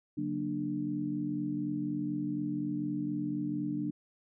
sine tone cluster, 142.7 / 185.4 / 232.6 / 296.7 Hz, D3 / F#3 / A#3 / D4, -49 / +4 / -4 / +18 cents, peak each -40 / -39 / -39 / -33 dBFS, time 0.17-3.91 s, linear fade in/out 10 ms, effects none

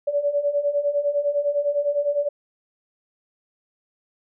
sine beating tone pair, 570 / 579.9 Hz, C#5 / D5, +48 / -22 cents, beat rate 9.9 Hz, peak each -25 / -21 dBFS, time 0.07-2.29 s, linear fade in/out 10 ms, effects none

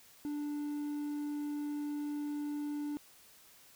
triangle tone, 293.7 Hz, D4, in tune, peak -33 dBFS, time 0.25-2.97 s, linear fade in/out 0 ms, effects white hiss -60 dBFS RMS until 3.75 s

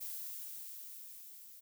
violet noise with level ramp, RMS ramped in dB -42 to -55 dBFS, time 0-1.61 s, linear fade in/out 20 ms, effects none

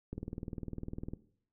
click train, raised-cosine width 3 ms, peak -26 dBFS, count 21, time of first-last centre 0.13-1.135 s, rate 19.9 Hz, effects noise-tail reverb RT60 0.6 s tail -18 dB re dry

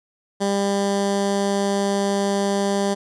15% pulse tone with notch filter, 199.3 Hz, G3, 29 cents sharp, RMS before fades -21 dBFS, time 0.4-2.95 s, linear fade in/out 20 ms, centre 2300 Hz, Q 1.5, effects resampled to 22050 Hz

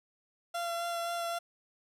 30% pulse tone with vibrato, 684 Hz, F5, 36 cents flat, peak -30 dBFS, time 0.54-1.39 s, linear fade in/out 10 ms, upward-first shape sine, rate 3.8 Hz, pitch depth 13 cents each way, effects resampled to 32000 Hz

